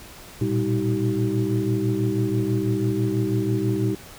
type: tone cluster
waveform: sine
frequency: 114.4 / 120.5 / 197.8 / 317.4 / 384.4 Hz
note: A#2 / B2 / G3 / D#4 / G4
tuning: -32 / -42 / +16 / +35 / -34 cents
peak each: -25 / -26 / -28 / -25 / -27 dBFS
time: 0.41-3.95 s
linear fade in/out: 5 ms
effects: tanh soft clip ceiling -9 dBFS + pink hiss -43 dBFS RMS until 4.18 s